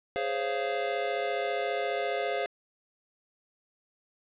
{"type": "chord", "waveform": "square", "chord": "Db major seventh", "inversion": "second", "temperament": "just", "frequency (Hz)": [415.8, 519.7, 554.4, 693], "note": ["Ab4", "C5", "Db5", "F5"], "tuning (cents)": [2, -12, 0, -14], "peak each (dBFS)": [-35, -35, -37, -33], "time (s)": [0.16, 2.46], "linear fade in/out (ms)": 0, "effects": ["resampled to 8000 Hz", "9-bit"]}